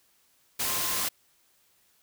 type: tone in noise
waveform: sine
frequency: 1050 Hz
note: C6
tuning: 6 cents sharp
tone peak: -39 dBFS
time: 0.64-1.05 s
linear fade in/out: 10 ms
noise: white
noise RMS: -29 dBFS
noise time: 0.59-1.09 s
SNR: -13 dB
effects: white hiss -66 dBFS RMS until 2.02 s